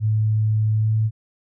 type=tone with pitch glide; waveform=sine; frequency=108.3 to 109.69 Hz; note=A2 to A2; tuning=-27 to -5 cents; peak=-16 dBFS; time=0-1.11 s; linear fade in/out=50 ms; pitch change=+22 cents; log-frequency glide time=0.74-0.95 s; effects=none